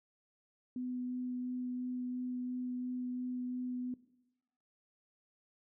sine tone with vibrato, 250 Hz, B3, 21 cents sharp, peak -36 dBFS, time 0.76-3.94 s, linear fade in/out 2 ms, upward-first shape sine, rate 2.9 Hz, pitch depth 8 cents each way, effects noise-tail reverb RT60 0.9 s tail -18 dB re dry

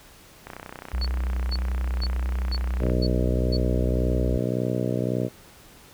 click train, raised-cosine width 0.5 ms, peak -21 dBFS, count 77, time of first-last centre 0.47-2.898 s, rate 31.3 Hz
triangle tone with vibrato, 61.7 Hz, B1, 1 cent flat, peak -21 dBFS, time 0.93-4.38 s, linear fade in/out 10 ms, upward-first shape sine, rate 1.6 Hz, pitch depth 12 cents each way
sine tone bursts, 4435 Hz, C#8, in tune, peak -29 dBFS, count 6, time 1.01-3.572 s, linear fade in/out 10 ms, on 52 ms, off 450 ms
harmonic tone, 61.8 Hz, B1, 2 cents sharp, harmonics 2 / 3 / 4 / 5 / 6 / 7 / 8 / 9 / 10, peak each -28 / -30 / -31 / -32 / -33 / -33 / -34 / -35 / -35 dBFS, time 2.79-5.3 s, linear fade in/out 50 ms
effects pink hiss -50 dBFS RMS until 5.93 s

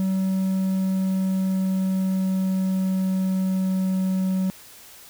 triangle tone with pitch glide, 190 to 188.03 Hz, F#3 to F#3, +46 to +28 cents, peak -18 dBFS, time 0-4.5 s, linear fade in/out 0 ms, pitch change -18 cents, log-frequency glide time 0.2-4.05 s, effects white hiss -46 dBFS RMS until 5.09 s

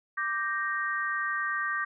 sine chord, G minor, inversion second, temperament equal, 1174.7 / 1568 / 1864.7 Hz, D6 / G6 / Bb6, 0 / 0 / 0 cents, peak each -32 dBFS, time 0.17-1.85 s, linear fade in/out 10 ms, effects none

